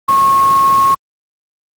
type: tone in noise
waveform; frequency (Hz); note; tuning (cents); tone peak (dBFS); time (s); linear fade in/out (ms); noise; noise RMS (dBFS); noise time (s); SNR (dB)
sine; 1090; C#6; -29; -7; 0.08-0.95; 10; pink; -25; 0.08-0.95; +15
effects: high-pass 100 Hz 12 dB/octave + Opus 32 kbps